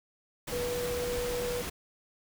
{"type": "tone in noise", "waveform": "sine", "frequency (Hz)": 487.8, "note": "B4", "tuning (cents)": -21, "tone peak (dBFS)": -31, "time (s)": [0.52, 1.62], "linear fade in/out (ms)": 10, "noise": "pink", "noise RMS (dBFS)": -37, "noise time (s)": [0.47, 1.7], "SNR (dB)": 3, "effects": []}